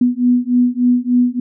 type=beating tone pair; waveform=sine; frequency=244.5 / 247.9 Hz; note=B3 / B3; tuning=-17 / +7 cents; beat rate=3.4 Hz; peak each=-14 dBFS; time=0.01-1.4 s; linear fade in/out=5 ms; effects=none